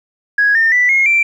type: tone with pitch steps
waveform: sine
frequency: 1661.2 / 1811.6 / 1975.5 / 2154 / 2349 Hz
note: G#6 / A#6 / B6 / C7 / D7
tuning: 0 / -50 / 0 / +50 / 0 cents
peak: -8 dBFS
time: 0.38-1.23 s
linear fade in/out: 5 ms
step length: 170 ms
effects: tanh soft clip ceiling -4 dBFS + 8-bit